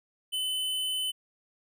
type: tone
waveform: square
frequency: 3027 Hz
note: F#7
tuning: 39 cents sharp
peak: -29 dBFS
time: 0.32-1.12 s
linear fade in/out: 20 ms
effects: none